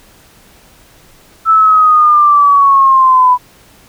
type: linear sweep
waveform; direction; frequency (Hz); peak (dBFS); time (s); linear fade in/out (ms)
sine; down; 1323 to 987.8; -4; 1.45-3.38; 50
effects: pink hiss -44 dBFS RMS until 3.88 s